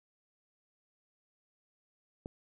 click, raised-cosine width 2 ms, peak -27 dBFS, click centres 2.259 s, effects none

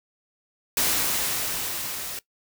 white noise with level ramp, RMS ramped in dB -22 to -34 dBFS, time 0.77-2.19 s, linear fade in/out 2 ms, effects noise-tail reverb RT60 0.1 s tail -19 dB re dry

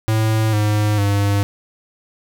square tone with pitch steps, 110 / 105.34 / 100.87 Hz, A2 / G#2 / G2, 0 / +25 / +50 cents, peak -15 dBFS, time 0.08-1.43 s, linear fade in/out 0 ms, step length 450 ms, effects none

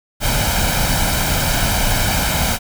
pink noise with comb filter, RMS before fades -17 dBFS, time 0.2-2.59 s, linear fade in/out 50 ms, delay 1.3 ms, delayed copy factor +0.6, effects none

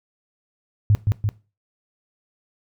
sine tone with echo, 103.83 Hz, G#2, in tune, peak -12 dBFS, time 0.9-0.95 s, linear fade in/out 0 ms, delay 170 ms, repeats 2, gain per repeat -3 dB, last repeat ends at 1.29 s, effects noise-tail reverb RT60 0.3 s tail -19 dB re dry

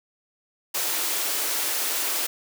white high-pass noise, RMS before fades -26 dBFS, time 0.74-2.27 s, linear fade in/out 10 ms, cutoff 280 Hz, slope 48 dB/octave, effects none

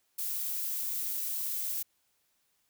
violet noise, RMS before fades -34 dBFS, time 0.18-1.83 s, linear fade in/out 10 ms, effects white hiss -74 dBFS RMS until 2.69 s

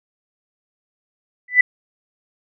sine tone with exponential growth, 1989 Hz, B6, 12 cents sharp, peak -3 dBFS, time 1.48-1.61 s, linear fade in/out 5 ms, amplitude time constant 27 ms, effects none

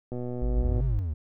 click train, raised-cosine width 2 ms, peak -22 dBFS, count 85, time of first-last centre 0.12-0.803 s, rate 123 Hz
sine tone, 50.8 Hz, G#1, 38 cents flat, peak -24 dBFS, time 0.42-0.99 s, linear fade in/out 0 ms
triangle exponential two-way sweep, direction up then down, 51.8 to 137.3 to 71.4 Hz, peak -25 dBFS, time 0.56-1.14 s, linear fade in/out 10 ms, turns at 0.84 s
effects none

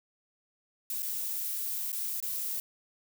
violet noise with dropouts, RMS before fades -34 dBFS, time 0.9-2.6 s, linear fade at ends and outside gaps 1 ms, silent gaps 1.023-1.029 / 1.919-1.928 / 2.202-2.226 s, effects none

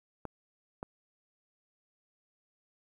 clicks, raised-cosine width 1 ms, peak -24 dBFS, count 2, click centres 0.253 / 0.829 s, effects 10-bit

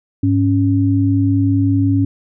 sine tone pair together, 102.52 / 277.2 Hz, G#2 / C#4, -22 / 0 cents, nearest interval octave + perfect fourth, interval 1722 cents, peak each -14 dBFS, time 0.23-2.05 s, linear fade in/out 5 ms, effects none

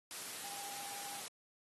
sine tone in noise, 804 Hz, G5, 44 cents sharp, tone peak -50 dBFS, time 0.44-1.2 s, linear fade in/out 0 ms, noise white, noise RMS -45 dBFS, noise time 0.11-1.28 s, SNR -8 dB, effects high-pass 150 Hz 12 dB/octave + AAC 32 kbps

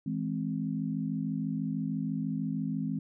sine chord, E augmented, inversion none, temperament equal with one note detuned, 161.52 / 207.7 / 261.6 Hz, E3 / G#3 / B#3, -35 / 0 / 0 cents, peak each -34 dBFS, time 0.06-2.99 s, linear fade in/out 5 ms, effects none

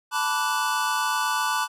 square chord, B minor seventh, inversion third, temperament equal with one note detuned, 880 / 987.8 / 1161.2 / 1480 Hz, A5 / B5 / D6 / F#6, 0 / 0 / -20 / 0 cents, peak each -29 dBFS, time 0.11-1.68 s, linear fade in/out 50 ms, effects resampled to 32000 Hz

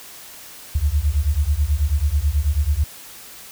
sine beating tone pair, 68.8 / 78 Hz, C#2 / D#2, -12 / +5 cents, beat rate 9.2 Hz, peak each -19 dBFS, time 0.75-2.84 s, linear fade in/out 5 ms, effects white hiss -40 dBFS RMS until 3.51 s

